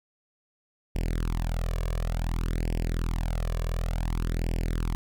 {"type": "tone with flanger", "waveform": "sawtooth", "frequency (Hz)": 41.39, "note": "E1", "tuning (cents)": 8, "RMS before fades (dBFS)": -28, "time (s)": [0.95, 4.95], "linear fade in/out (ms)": 0, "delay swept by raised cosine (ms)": [0.38, 1.78], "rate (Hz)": 0.56, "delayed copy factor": 0.9, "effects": []}